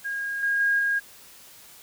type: tone with level steps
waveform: sine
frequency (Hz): 1629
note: G#6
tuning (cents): -34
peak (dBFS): -27 / -21 / -19 / -21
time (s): 0.04-1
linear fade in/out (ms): 20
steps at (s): 0.43 / 0.6 / 0.79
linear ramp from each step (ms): 2
effects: white hiss -49 dBFS RMS until 1.82 s